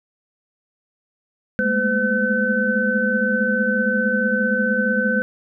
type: tone cluster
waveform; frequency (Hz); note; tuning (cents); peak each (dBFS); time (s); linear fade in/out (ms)
sine; 205.8 / 216.7 / 232 / 511 / 1521; G#3 / A3 / A#3 / C5 / F#6; -16 / -26 / -8 / -41 / +47; -24 / -26 / -26 / -23 / -20; 1.59-5.22; 0
effects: none